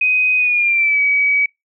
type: tone with pitch glide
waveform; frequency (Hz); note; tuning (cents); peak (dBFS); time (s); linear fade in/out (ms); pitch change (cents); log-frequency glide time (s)
sine; 2507 to 2273; D#7 to C#7; +12 to +43; -12; 0.01-1.46; 5; -169; 0.37-1.01
effects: noise-tail reverb RT60 0.2 s tail -26 dB re dry